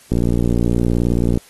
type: click train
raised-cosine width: 3 ms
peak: -4 dBFS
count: 75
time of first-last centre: 0.12-1.374 s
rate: 59 Hz
effects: white hiss -47 dBFS RMS until 1.49 s + AAC 32 kbps